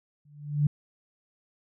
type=tone with exponential growth; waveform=sine; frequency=146.83 Hz; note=D3; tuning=in tune; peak=-17 dBFS; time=0.25-0.67 s; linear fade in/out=5 ms; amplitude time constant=91 ms; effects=none